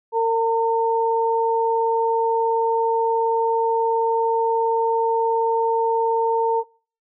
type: tone pair together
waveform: sine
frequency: 456.5 / 909.3 Hz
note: A#4 / A#5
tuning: -36 / -43 cents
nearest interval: octave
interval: 1193 cents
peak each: -19 dBFS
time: 0.12-6.64 s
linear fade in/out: 50 ms
effects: noise-tail reverb RT60 0.4 s tail -22 dB re dry